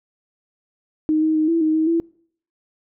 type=tone with pitch steps; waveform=sine; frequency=310.3 / 314.8 / 311 / 332.1 / 312.9 / 316.6 / 333.2 Hz; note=D#4 / D#4 / D#4 / E4 / D#4 / D#4 / E4; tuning=-5 / +20 / -1 / +13 / +10 / +30 / +19 cents; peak=-15 dBFS; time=1.09-2 s; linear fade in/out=0 ms; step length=130 ms; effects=noise-tail reverb RT60 0.6 s tail -26 dB re dry